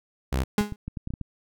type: tone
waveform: sawtooth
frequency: 65.5 Hz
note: C2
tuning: 2 cents sharp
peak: -19 dBFS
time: 0.32-0.44 s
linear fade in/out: 10 ms
type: tone with exponential decay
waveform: 35% pulse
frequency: 207.7 Hz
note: G#3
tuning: in tune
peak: -16 dBFS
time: 0.58-0.76 s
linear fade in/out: 2 ms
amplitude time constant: 39 ms
type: clicks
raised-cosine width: 5 ms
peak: -20 dBFS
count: 8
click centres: 0.61 / 0.723 / 0.88 / 0.972 / 1.074 / 1.105 / 1.138 / 1.213 s
effects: none